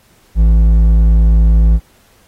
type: tone with hard clipping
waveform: sine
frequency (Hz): 54.8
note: A1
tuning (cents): -6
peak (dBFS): -7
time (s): 0.35-1.8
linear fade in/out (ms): 50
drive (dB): 6
effects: pink hiss -51 dBFS RMS until 2.27 s + AAC 48 kbps

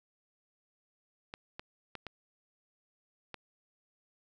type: clicks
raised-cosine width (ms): 0.3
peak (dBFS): -25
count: 5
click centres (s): 1.339 / 1.595 / 1.953 / 2.067 / 3.343
effects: none

